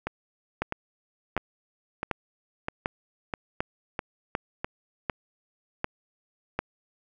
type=two click trains; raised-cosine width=0.5 ms; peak=-14 / -11 dBFS; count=8 / 9; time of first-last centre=0.07-4.645 / 0.62-6.59 s; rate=1.53 / 1.34 Hz; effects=none